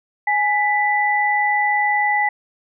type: tone pair together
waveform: sine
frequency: 833 / 1982.6 Hz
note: G#5 / B6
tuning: +5 / +6 cents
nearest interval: octave + minor third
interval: 1501 cents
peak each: -18 dBFS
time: 0.27-2.29 s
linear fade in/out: 5 ms
effects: none